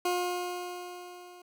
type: tone with level ramp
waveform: 20% pulse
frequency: 356.9 Hz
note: F4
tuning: 38 cents sharp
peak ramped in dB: -21 to -44 dBFS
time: 0.05-1.42 s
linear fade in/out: 5 ms
effects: none